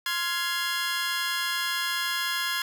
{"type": "chord", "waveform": "20% pulse", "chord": "F minor", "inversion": "second", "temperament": "just", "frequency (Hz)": [1047.7, 1396.9, 1676.3], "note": ["C6", "F6", "Ab6"], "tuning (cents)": [2, 0, 16], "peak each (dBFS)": [-27, -28, -24], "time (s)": [0.06, 2.62], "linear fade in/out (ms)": 2, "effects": []}